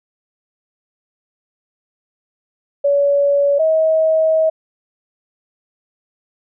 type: tone pair in turn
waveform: sine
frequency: 567 / 637.4 Hz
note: C#5 / D#5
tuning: +39 / +42 cents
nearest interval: major second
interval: 203 cents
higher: second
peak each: -11 dBFS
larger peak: neither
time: 2.84-3.59 / 3.59-4.5 s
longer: second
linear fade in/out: 10 ms
effects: none